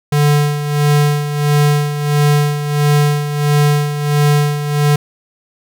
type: tone with tremolo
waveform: square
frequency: 146.83 Hz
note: D3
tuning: in tune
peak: -9 dBFS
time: 0.12-4.96 s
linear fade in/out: 5 ms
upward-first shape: sine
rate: 1.5 Hz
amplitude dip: 65%
effects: none